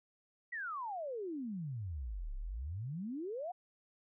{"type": "exponential two-way sweep", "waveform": "sine", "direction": "down then up", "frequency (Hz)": [1981, 31.57, 753], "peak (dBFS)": -38, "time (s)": [0.52, 3.52], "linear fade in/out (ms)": 10, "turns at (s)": 2.35, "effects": []}